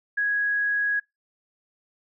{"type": "tone", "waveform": "sine", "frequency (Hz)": 1661.2, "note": "G#6", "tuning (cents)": 0, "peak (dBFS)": -21, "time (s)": [0.17, 1], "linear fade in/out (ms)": 10, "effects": ["noise-tail reverb RT60 0.2 s tail -25 dB re dry"]}